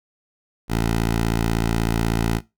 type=tone; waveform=10% pulse; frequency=56.3 Hz; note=A1; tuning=40 cents sharp; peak=-11 dBFS; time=0.68-2.41 s; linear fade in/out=50 ms; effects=noise-tail reverb RT60 0.2 s tail -17 dB re dry